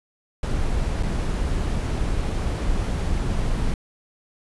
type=noise with dropouts; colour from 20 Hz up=brown; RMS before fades=-23 dBFS; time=0.43-3.74 s; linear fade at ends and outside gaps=2 ms; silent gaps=1.028-1.032 s; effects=resampled to 24000 Hz